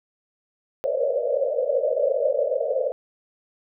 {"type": "band-pass noise", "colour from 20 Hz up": "white", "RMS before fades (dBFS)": -23, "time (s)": [0.84, 2.92], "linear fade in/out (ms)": 0, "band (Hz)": [480, 610], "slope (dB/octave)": 96, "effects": []}